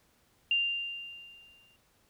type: tone with exponential decay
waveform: sine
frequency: 2790 Hz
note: F7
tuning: 2 cents flat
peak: -23 dBFS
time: 0.51-1.76 s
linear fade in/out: 2 ms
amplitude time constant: 270 ms
effects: pink hiss -68 dBFS RMS until 2.09 s